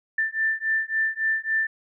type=beating tone pair; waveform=sine; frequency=1774 / 1777.6 Hz; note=A6 / A6; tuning=+14 / +17 cents; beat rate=3.6 Hz; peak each=-25 dBFS; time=0.18-1.67 s; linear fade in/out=5 ms; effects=none